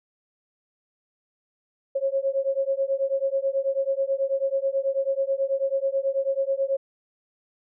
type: beating tone pair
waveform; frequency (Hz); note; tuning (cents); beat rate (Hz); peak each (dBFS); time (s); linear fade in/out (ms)
sine; 539 / 548.2; C#5 / C#5; -49 / -19; 9.2; -25; 1.95-6.77; 10
effects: none